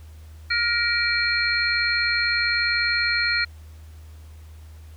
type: tone cluster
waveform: sine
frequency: 1413 / 1892 / 2333 / 4232 Hz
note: F6 / A#6 / D7 / C8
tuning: +20 / +25 / -12 / +19 cents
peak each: -25 dBFS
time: 0.5-3.45 s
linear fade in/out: 10 ms
effects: added 78 Hz sine -40 dBFS peak until 4.96 s + pink hiss -56 dBFS RMS until 4.96 s